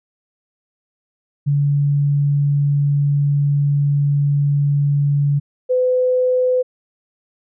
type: tone pair in turn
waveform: sine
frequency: 143.2 / 505.6 Hz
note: D3 / B4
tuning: -43 / +41 cents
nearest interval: octave + minor seventh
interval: 2184 cents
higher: second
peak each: -13 dBFS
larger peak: neither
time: 1.46-5.4 / 5.69-6.63 s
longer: first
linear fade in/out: 20 ms
effects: none